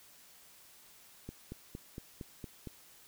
click train, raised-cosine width 3 ms, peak -29 dBFS, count 7, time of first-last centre 1.29-2.672 s, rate 4.34 Hz, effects white hiss -59 dBFS RMS until 3.07 s

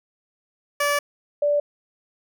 15% pulse / sine tone pair in turn, 578 / 583.7 Hz, D5 / D5, -28 / -11 cents, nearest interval unison, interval 17 cents, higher second, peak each -13 / -17 dBFS, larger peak first, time 0.8-0.99 / 1.42-1.6 s, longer first, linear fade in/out 5 ms, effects none

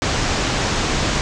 pink low-pass noise, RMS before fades -20 dBFS, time 0.02-1.21 s, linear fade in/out 0 ms, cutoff 7400 Hz, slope 48 dB/octave, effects none

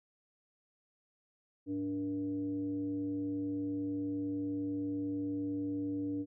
sine tone with frequency modulation, 290.4 Hz, D4, 19 cents flat, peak -33 dBFS, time 1.66-6.26 s, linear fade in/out 50 ms, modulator 184 Hz, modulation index 0.48, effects none

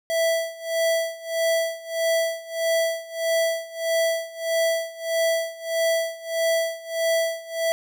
square tone with tremolo, 659.3 Hz, E5, in tune, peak -19 dBFS, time 0.1-7.72 s, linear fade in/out 0 ms, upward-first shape sine, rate 1.6 Hz, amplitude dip 90%, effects none

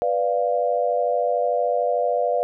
sine chord, B diminished, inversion none, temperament equal, 493.9 / 587.3 / 698.5 Hz, B4 / D5 / F5, 0 / 0 / 0 cents, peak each -23 dBFS, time 0.02-2.43 s, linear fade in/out 0 ms, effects none

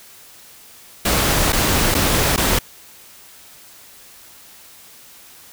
pink noise with dropouts, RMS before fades -17 dBFS, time 1.05-2.59 s, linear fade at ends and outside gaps 5 ms, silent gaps 1.523-1.529 / 1.944-1.948 / 2.363-2.376 s, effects white hiss -44 dBFS RMS until 5.52 s

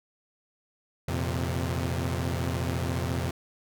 sawtooth chord, F suspended fourth, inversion none, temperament equal with one note detuned, 85.66 / 116.54 / 130.81 Hz, F2 / Bb2 / C3, -33 / 0 / 0 cents, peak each -26 / -30 / -28 dBFS, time 1.08-3.31 s, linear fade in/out 5 ms, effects none

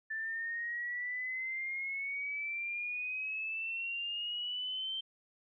sine exponential sweep, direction up, 1760 to 3136 Hz, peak -35 dBFS, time 0.1-5.01 s, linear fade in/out 10 ms, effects none

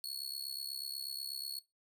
sawtooth tone with amplitude modulation, 4370 Hz, C#8, 26 cents flat, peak -33 dBFS, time 0.04-1.59 s, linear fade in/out 0 ms, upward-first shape sine, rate 68.2 Hz, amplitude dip 90%, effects noise-tail reverb RT60 0.2 s tail -18 dB re dry

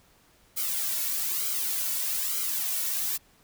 blue noise with flanger, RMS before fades -29 dBFS, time 0.56-3.18 s, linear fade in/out 20 ms, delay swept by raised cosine 1.1 to 2.5 ms, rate 1.1 Hz, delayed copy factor -0.7, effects pink hiss -61 dBFS RMS until 3.43 s

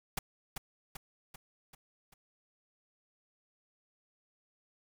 pink noise with echo, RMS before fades -34 dBFS, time 0.17-0.19 s, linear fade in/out 5 ms, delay 390 ms, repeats 5, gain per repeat -5 dB, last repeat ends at 2.14 s, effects none

